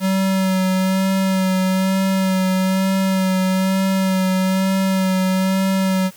square tone with vibrato, 189.4 Hz, F#3, 41 cents sharp, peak -16 dBFS, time 0-6.11 s, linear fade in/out 50 ms, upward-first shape sine, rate 1.1 Hz, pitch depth 21 cents each way, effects white hiss -45 dBFS RMS until 6.16 s

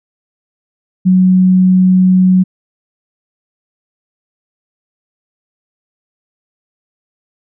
sine tone, 185 Hz, F#3, in tune, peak -5 dBFS, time 1.05-2.44 s, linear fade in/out 20 ms, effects none

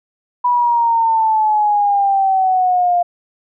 sine exponential sweep, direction down, 984 to 698.5 Hz, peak -11 dBFS, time 0.44-3.03 s, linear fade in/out 10 ms, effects none

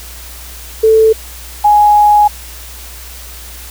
sine tone pair in turn, 441.4 / 833.3 Hz, A4 / G#5, +5 / +6 cents, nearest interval major seventh, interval 1101 cents, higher second, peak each -4 dBFS, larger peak neither, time 0.83-1.13 / 1.64-2.28 s, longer second, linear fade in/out 10 ms, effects added 60 Hz sine -31 dBFS peak until 3.7 s + white hiss -32 dBFS RMS until 3.7 s

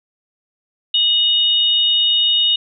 sine tone pair together, 2922 / 3696 Hz, F#7 / A#7, -22 / -16 cents, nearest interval major third, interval 406 cents, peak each -15 dBFS, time 0.94-2.56 s, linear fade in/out 5 ms, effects none

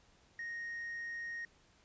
triangle tone with tanh clipping, 1864.7 Hz, A#6, in tune, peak -40 dBFS, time 0.39-1.45 s, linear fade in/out 2 ms, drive 6 dB, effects pink hiss -67 dBFS RMS until 1.84 s + resampled to 16000 Hz

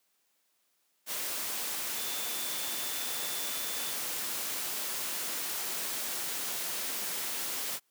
sine tone in noise, 3520 Hz, A7, in tune, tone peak -43 dBFS, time 1.94-3.96 s, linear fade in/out 50 ms, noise white, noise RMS -35 dBFS, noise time 1.06-7.8 s, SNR -11 dB, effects white hiss -74 dBFS RMS until 7.9 s + high-pass 200 Hz 12 dB/octave

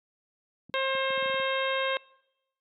clicks, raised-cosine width 5 ms, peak -25 dBFS, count 9, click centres 0.696 / 0.951 / 1.105 / 1.177 / 1.226 / 1.259 / 1.298 / 1.343 / 1.399 s
harmonic tone, 533 Hz, C5, 32 cents sharp, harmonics 1 / 2 / 3 / 4 / 5 / 6 / 7, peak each -29 / -32 / -34 / -35 / -36 / -37 / -37 dBFS, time 0.74-1.97 s, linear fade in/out 0 ms
effects noise-tail reverb RT60 0.9 s tail -24 dB re dry + high-pass 300 Hz 12 dB/octave

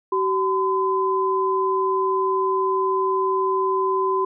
sine tone pair together, 380.9 / 1017 Hz, G4 / C6, -50 / -50 cents, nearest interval octave + perfect fourth, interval 1700 cents, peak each -21 dBFS, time 0.12-4.25 s, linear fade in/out 5 ms, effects none

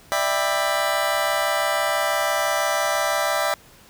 25% pulse chord, E minor seventh, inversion third, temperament just, 593.3 / 659.3 / 791.1 / 988.9 Hz, D5 / E5 / G5 / B5, +18 / 0 / +16 / +2 cents, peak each -21 / -21 / -23 / -25 dBFS, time 0.12-3.54 s, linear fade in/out 0 ms, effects pink hiss -50 dBFS RMS until 3.89 s

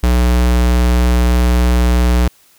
square tone, 60.8 Hz, B1, 26 cents flat, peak -10 dBFS, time 0.03-2.28 s, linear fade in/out 5 ms, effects white hiss -50 dBFS RMS until 2.58 s

